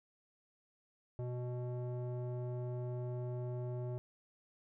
square tone with low-pass filter, 123.47 Hz, B2, in tune, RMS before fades -40 dBFS, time 1.19-3.98 s, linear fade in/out 0 ms, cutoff 600 Hz, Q 1.6, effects none

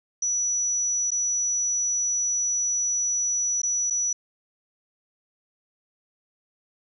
sine tone with dropouts, 5900 Hz, F#8, 6 cents flat, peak -22 dBFS, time 0.22-4.13 s, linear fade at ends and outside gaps 5 ms, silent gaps 1.106-1.116 / 3.618-3.632 / 3.901-3.906 s, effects none

